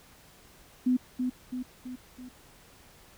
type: tone with echo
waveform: sine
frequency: 251.9 Hz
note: B3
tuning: 34 cents sharp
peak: -21 dBFS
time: 0.86-0.97 s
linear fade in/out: 10 ms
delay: 330 ms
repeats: 4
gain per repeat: -5 dB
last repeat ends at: 2.29 s
effects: pink hiss -56 dBFS RMS until 3.17 s